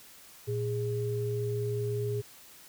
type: tone pair together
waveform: sine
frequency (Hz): 115.84 / 412.8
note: A#2 / G#4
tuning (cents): -10 / -10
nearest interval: octave + minor seventh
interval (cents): 2200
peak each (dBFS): -31 / -32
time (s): 0.47-2.22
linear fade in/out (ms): 20
effects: white hiss -53 dBFS RMS until 2.68 s